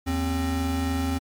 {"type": "tone pair together", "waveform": "square", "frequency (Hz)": [80.7, 265.5], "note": ["E2", "C4"], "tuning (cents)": [-36, 25], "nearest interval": "octave + major sixth", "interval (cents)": 2061, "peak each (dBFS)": -27, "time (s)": [0.06, 1.19], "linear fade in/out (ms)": 20, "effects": ["MP3 96 kbps"]}